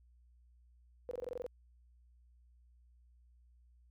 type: tone bursts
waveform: sine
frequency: 493.9 Hz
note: B4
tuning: in tune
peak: -37 dBFS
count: 9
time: 1.09-1.464 s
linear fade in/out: 0 ms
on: 22 ms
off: 22 ms
effects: added 60 Hz sine -62 dBFS peak until 3.9 s